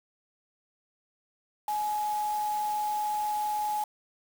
sine tone in noise, 842 Hz, G#5, 24 cents sharp, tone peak -27 dBFS, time 1.68-3.84 s, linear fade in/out 2 ms, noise white, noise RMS -44 dBFS, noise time 1.68-3.84 s, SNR +14 dB, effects none

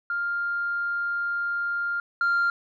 sine tone pair in turn, 1400 / 1393.2 Hz, F6 / F6, +4 / -5 cents, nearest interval unison, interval 9 cents, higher first, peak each -24 / -18 dBFS, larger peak second, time 0.1-2 / 2.21-2.5 s, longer first, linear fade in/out 2 ms, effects tanh soft clip ceiling -18 dBFS

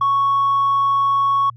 triangle tone with tanh clipping, 1108.7 Hz, C#6, in tune, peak -14 dBFS, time 0.01-1.5 s, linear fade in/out 5 ms, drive 5 dB, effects added 118 Hz sine -39 dBFS peak until 1.56 s

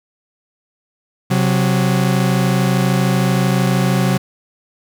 40% pulse tone pair together, 131.95 / 185 Hz, C3 / F#3, +15 / 0 cents, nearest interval tritone, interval 585 cents, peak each -15 dBFS, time 1.3-4.18 s, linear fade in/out 10 ms, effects none

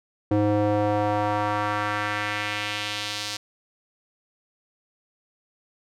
square tone with band-pass filter sweep, 104.3 Hz, G#2, 8 cents sharp, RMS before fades -25 dBFS, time 0.31-3.37 s, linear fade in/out 5 ms, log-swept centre 380 to 4800 Hz, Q 1.5, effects none

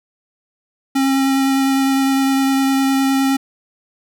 square tone with vibrato, 270 Hz, C#4, 45 cents flat, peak -14 dBFS, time 0.95-3.37 s, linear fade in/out 10 ms, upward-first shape triangle, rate 9.8 Hz, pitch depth 13 cents each way, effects none

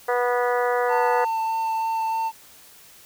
harmonic tone, 244.7 Hz, B3, 16 cents flat, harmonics 2 / 3 / 4 / 5 / 6 / 7 / 8, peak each -22 / -26 / -28 / -30 / -32 / -33 / -34 dBFS, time 0.08-1.25 s, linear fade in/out 10 ms
triangle tone with vibrato, 896 Hz, A5, 31 cents sharp, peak -20 dBFS, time 0.88-2.32 s, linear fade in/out 50 ms, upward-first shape sine, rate 3.2 Hz, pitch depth 9 cents each way
effects white hiss -49 dBFS RMS until 3.05 s

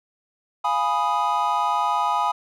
triangle chord, F half-diminished seventh, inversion none, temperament equal, 698.5 / 830.6 / 987.8 / 1244.5 Hz, F5 / Ab5 / Cb6 / Eb6, 0 / 0 / 0 / 0 cents, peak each -28 / -22 / -22 / -23 dBFS, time 0.64-2.32 s, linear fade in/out 10 ms, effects none

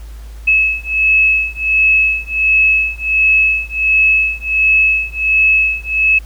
sine beating tone pair, 2587 / 2588.4 Hz, E7 / E7, -33 / -32 cents, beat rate 1.4 Hz, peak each -13 dBFS, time 0.47-6.19 s, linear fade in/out 10 ms, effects added 54 Hz sine -28 dBFS peak until 6.25 s + pink hiss -45 dBFS RMS until 6.25 s

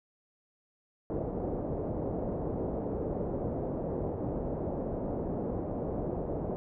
white low-pass noise, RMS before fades -34 dBFS, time 1.1-6.56 s, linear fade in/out 0 ms, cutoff 580 Hz, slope 24 dB/octave, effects none

